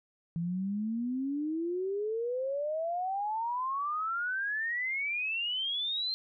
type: exponential sweep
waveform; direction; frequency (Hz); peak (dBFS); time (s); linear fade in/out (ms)
sine; up; 164.81 to 4186; -30; 0.36-6.14; 0
effects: none